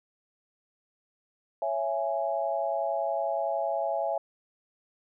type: chord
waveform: sine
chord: C# minor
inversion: none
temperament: just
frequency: 554.4 / 665.2 / 831.5 Hz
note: C#5 / E5 / G#5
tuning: 0 / +16 / +2 cents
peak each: -32 / -29 / -32 dBFS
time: 1.62-4.18 s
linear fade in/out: 2 ms
effects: none